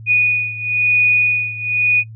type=beating tone pair; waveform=sine; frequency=2469 / 2470 Hz; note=D#7 / D#7; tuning=-14 / -13 cents; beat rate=1 Hz; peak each=-14 / -17 dBFS; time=0.06-2.04 s; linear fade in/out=50 ms; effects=noise-tail reverb RT60 0.1 s tail -26 dB re dry + added 111 Hz sine -32 dBFS peak until 2.15 s